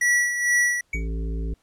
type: tone with tremolo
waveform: square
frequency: 1942 Hz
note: B6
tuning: 30 cents flat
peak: -17 dBFS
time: 0.01-0.81 s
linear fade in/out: 5 ms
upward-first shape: sine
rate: 2.2 Hz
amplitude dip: 60%
type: tone with exponential decay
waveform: triangle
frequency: 2254 Hz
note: C#7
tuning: 28 cents sharp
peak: -21 dBFS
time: 0.93-1.08 s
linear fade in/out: 5 ms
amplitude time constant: 32 ms
type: harmonic tone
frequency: 55.1 Hz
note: A1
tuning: 3 cents sharp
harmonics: 1 / 3 / 5 / 7 / 8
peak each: -25 / -35 / -39 / -42 / -43 dBFS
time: 0.94-1.54 s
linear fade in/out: 5 ms
effects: pink hiss -66 dBFS RMS until 1.62 s + low-pass 11000 Hz 12 dB/octave